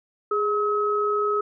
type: tone pair together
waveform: sine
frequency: 414.4 / 1280.4 Hz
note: G#4 / D#6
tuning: -4 / +49 cents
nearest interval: octave + minor sixth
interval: 1953 cents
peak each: -23 dBFS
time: 0.31-1.41 s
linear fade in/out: 5 ms
effects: none